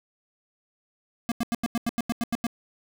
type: tone bursts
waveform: square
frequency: 234.4 Hz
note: A#3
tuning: 10 cents sharp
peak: -24 dBFS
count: 11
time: 1.29-2.467 s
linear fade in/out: 0 ms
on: 27 ms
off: 88 ms
effects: none